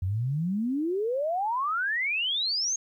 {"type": "exponential sweep", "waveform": "sine", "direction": "up", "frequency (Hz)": [87.31, 6630], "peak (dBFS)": -25, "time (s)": [0.02, 2.76], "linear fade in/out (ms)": 5, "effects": ["11-bit"]}